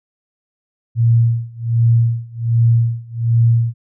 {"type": "tone with tremolo", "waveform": "sine", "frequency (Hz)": 116.3, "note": "A#2", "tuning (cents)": -4, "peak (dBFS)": -8, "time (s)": [0.95, 3.74], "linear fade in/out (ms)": 50, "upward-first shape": "sine", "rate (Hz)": 1.3, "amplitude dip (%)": 95, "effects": []}